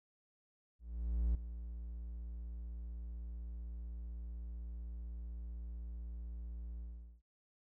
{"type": "tone with ADSR envelope", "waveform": "triangle", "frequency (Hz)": 57.9, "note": "A#1", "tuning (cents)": -11, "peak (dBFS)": -27, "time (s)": [0.79, 7.22], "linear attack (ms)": 560, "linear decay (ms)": 3, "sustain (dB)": -13, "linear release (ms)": 420, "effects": []}